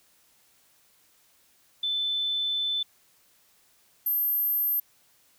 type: tone pair in turn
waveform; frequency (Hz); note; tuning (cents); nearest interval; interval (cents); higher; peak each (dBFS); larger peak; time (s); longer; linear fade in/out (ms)
sine; 3520 / 12941; A7 / G#9; 0 / -46; octave + major seventh; 2254; second; -25 / -23; second; 1.83-2.83 / 4.06-4.8; first; 5
effects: white hiss -63 dBFS RMS until 5.38 s